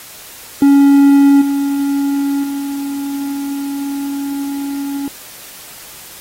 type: tone with level steps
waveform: triangle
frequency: 280 Hz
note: C#4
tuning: 18 cents sharp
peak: -3 / -11 / -16 dBFS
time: 0.62-5.08 s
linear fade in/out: 2 ms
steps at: 1.41 / 2.43 s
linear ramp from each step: 10 ms
effects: white hiss -35 dBFS RMS until 6.2 s + AAC 48 kbps